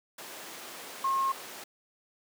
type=tone in noise; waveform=sine; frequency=1076 Hz; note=C6; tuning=48 cents sharp; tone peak=-25 dBFS; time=1.04-1.32 s; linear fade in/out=5 ms; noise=pink; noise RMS=-42 dBFS; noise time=0.18-1.64 s; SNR=+14 dB; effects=high-pass 400 Hz 12 dB/octave